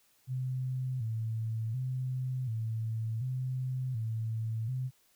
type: tone with vibrato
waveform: sine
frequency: 120 Hz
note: B2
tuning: 49 cents flat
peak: -31 dBFS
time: 0.27-4.91 s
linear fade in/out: 50 ms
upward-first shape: square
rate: 0.68 Hz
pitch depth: 120 cents each way
effects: white hiss -68 dBFS RMS until 5.15 s